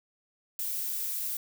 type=noise with high-pass filter sweep; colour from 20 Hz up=violet; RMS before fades=-33 dBFS; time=0.59-1.37 s; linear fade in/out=2 ms; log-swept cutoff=1800 to 820 Hz; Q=0.93; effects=none